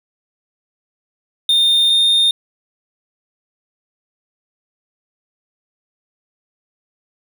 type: tone pair in turn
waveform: triangle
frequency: 3638 / 3652 Hz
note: A#7 / A#7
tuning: -43 / -36 cents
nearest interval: unison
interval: 7 cents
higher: second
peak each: -9 dBFS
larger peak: neither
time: 1.49-1.9 / 1.9-2.31 s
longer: neither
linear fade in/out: 2 ms
effects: none